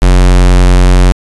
square tone, 45.32 Hz, F#1, 35 cents flat, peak -3 dBFS, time 0.02-1.12 s, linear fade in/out 0 ms, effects resampled to 24000 Hz

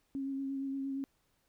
sine tone with vibrato, 272.1 Hz, C#4, 32 cents flat, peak -34 dBFS, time 0.15-1.04 s, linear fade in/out 0 ms, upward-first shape sine, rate 8.6 Hz, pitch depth 19 cents each way, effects pink hiss -75 dBFS RMS until 1.48 s

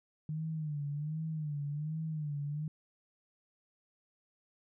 sine tone with vibrato, 151.6 Hz, D#3, 45 cents flat, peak -34 dBFS, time 0.29-2.68 s, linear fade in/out 2 ms, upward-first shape sine, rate 1.3 Hz, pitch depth 93 cents each way, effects none

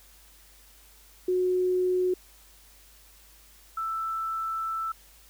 sine tone pair in turn, 365.6 / 1324.1 Hz, F#4 / E6, -21 / +7 cents, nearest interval octave + minor seventh, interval 2228 cents, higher second, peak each -22 / -28 dBFS, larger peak first, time 1.28-2.14 / 3.77-4.92 s, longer second, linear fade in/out 5 ms, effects added 50 Hz sine -57 dBFS peak until 5.29 s + white hiss -56 dBFS RMS until 5.29 s

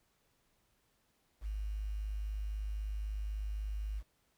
sine tone with quantisation, 51.91 Hz, G#1, in tune, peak -35 dBFS, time 1.41-4.03 s, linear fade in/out 50 ms, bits 10, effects pink hiss -75 dBFS RMS until 4.37 s

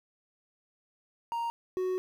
triangle tone pair in turn, 932.3 / 370 Hz, A#5 / F#4, 0 / 0 cents, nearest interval octave + major third, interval 1600 cents, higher first, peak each -28 / -26 dBFS, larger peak second, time 1.32-1.5 / 1.77-1.98 s, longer second, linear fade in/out 0 ms, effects 10-bit

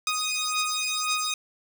10% pulse beating tone pair, 1244.5 / 1246.4 Hz, D#6 / D#6, 0 / +3 cents, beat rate 1.9 Hz, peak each -20 dBFS, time 0.07-1.34 s, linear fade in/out 2 ms, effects none

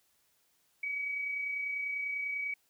sine tone with amplitude modulation, 2270 Hz, C#7, 41 cents sharp, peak -31 dBFS, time 0.83-2.54 s, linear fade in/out 5 ms, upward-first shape sine, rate 30.1 Hz, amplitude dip 35%, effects white hiss -72 dBFS RMS until 2.69 s

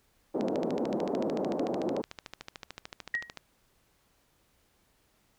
pink band-pass noise, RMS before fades -31 dBFS, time 0.34-2.02 s, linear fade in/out 10 ms, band 220 to 670 Hz, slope 24 dB/octave
click train, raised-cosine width 0.2 ms, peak -22 dBFS, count 41, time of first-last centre 0.41-3.373 s, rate 13.5 Hz
sine tone with exponential decay, 1894 Hz, A#6, 27 cents sharp, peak -24 dBFS, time 3.14-3.33 s, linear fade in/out 2 ms, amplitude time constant 41 ms
effects pink hiss -69 dBFS RMS until 5.38 s

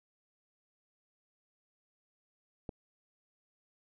click, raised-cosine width 2 ms, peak -26 dBFS, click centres 2.692 s, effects none

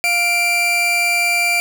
40% pulse tone pair together, 700 / 2355 Hz, F5 / D7, +4 / +4 cents, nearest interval octave + major sixth, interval 2100 cents, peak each -22 / -14 dBFS, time 0.04-1.6 s, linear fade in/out 0 ms, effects none

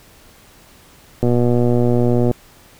click train, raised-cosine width 2 ms, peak -4 dBFS, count 132, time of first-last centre 1.23-2.313 s, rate 121 Hz, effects pink hiss -47 dBFS RMS until 2.79 s

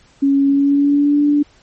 sine tone with pitch glide, 277.2 to 291.7 Hz, C#4 to D4, 0 to -12 cents, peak -10 dBFS, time 0.22-1.43 s, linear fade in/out 10 ms, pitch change +88 cents, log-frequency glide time 0.45-1.22 s, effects pink hiss -51 dBFS RMS until 1.62 s + MP3 32 kbps

